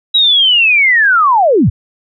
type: linear sweep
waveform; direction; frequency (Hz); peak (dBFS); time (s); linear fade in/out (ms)
sine; down; 3886 to 69.1; -6; 0.14-1.7; 10
effects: none